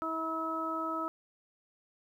harmonic tone, 322.9 Hz, E4, 36 cents flat, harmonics 1 / 2 / 3 / 4, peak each -38 / -40 / -42 / -34 dBFS, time 0.02-1.08 s, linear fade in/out 0 ms, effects 11-bit

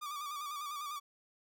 45% pulse tone with vibrato, 1174.7 Hz, D6, in tune, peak -39 dBFS, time 0.01-1 s, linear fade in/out 20 ms, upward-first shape square, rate 10 Hz, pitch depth 51 cents each way, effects none

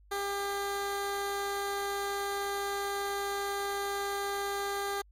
15% pulse tone, 400 Hz, G4, 35 cents sharp, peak -25 dBFS, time 0.11-5.02 s, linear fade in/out 10 ms, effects added 50 Hz sine -56 dBFS peak until 5.11 s + MP3 64 kbps

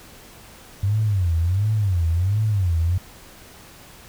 sine tone with vibrato, 94.5 Hz, F#2, 37 cents sharp, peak -17 dBFS, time 0.83-2.98 s, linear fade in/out 5 ms, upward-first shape sine, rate 1.4 Hz, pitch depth 250 cents each way, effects pink hiss -45 dBFS RMS until 4.08 s

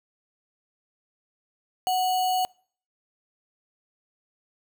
sine tone with sample-and-hold, 740 Hz, F#5, in tune, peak -21 dBFS, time 1.87-2.45 s, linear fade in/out 0 ms, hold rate 3675 Hz, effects noise-tail reverb RT60 0.5 s tail -26 dB re dry

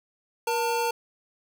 square tone pair together, 474.3 / 897.9 Hz, A#4 / A5, +30 / +35 cents, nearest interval major seventh, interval 1105 cents, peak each -28 / -27 dBFS, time 0.47-0.91 s, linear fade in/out 5 ms, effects none

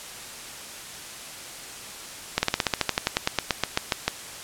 slowing click train, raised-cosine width 0.2 ms, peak -3 dBFS, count 19, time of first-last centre 2.38-4.08 s, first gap 50 ms, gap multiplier 1.07, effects white hiss -39 dBFS RMS until 4.43 s + low-pass 10000 Hz 12 dB/octave

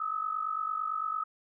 sine tone pair together, 1244.5 / 1293.4 Hz, D#6 / E6, 0 / -33 cents, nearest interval minor second, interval 67 cents, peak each -34 / -32 dBFS, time 0-1.24 s, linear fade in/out 5 ms, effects none

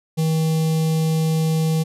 square tone with notch filter, 159.6 Hz, D#3, 44 cents sharp, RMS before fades -19 dBFS, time 0.17-1.84 s, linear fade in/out 20 ms, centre 1500 Hz, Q 0.51, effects resampled to 32000 Hz

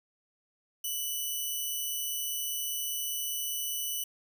5% pulse tone, 2975 Hz, F#7, 9 cents sharp, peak -23 dBFS, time 0.84-4.04 s, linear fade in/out 5 ms, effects none

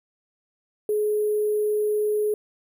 sine tone with sample-and-hold, 421.6 Hz, G#4, 26 cents sharp, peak -20 dBFS, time 0.89-2.34 s, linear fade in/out 2 ms, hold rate 11025 Hz, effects none

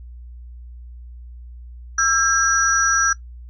sine tone cluster, 1342 / 1612 / 5830 Hz, E6 / G6 / F#8, +31 / +48 / -26 cents, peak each -19 dBFS, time 1.98-3.13 s, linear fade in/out 5 ms, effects noise-tail reverb RT60 0.1 s tail -19 dB re dry + added 60 Hz sine -35 dBFS peak until 3.49 s

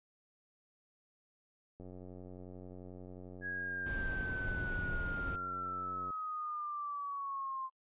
click train, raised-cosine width 2 ms, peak -37 dBFS, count 394, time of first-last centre 1.8-6.104 s, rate 91.3 Hz
sine linear sweep, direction down, 1661.2 to 1046.5 Hz, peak -37 dBFS, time 3.41-7.7 s, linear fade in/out 50 ms
brown noise, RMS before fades -40 dBFS, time 3.86-5.36 s, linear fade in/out 5 ms
effects noise-tail reverb RT60 0.1 s tail -26 dB re dry + resampled to 8000 Hz

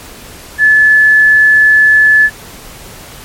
sine tone, 1728 Hz, A6, 32 cents flat, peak -3 dBFS, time 0.58-2.3 s, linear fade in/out 50 ms, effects pink hiss -32 dBFS RMS until 3.24 s + MP3 64 kbps

